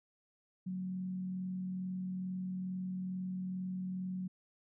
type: tone with frequency modulation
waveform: sine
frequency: 185 Hz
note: F#3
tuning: in tune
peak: -36 dBFS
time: 0.66-4.28 s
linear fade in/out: 10 ms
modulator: 42.3 Hz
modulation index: 0.24
effects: none